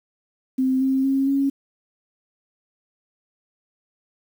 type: tone with pitch steps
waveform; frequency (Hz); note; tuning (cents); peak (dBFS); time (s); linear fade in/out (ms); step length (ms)
sine; 260.7 / 265.6 / 270.5 / 275.6; C4 / C4 / C#4 / C#4; -6 / +26 / -42 / -10; -17; 0.58-1.5; 10; 230
effects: 8-bit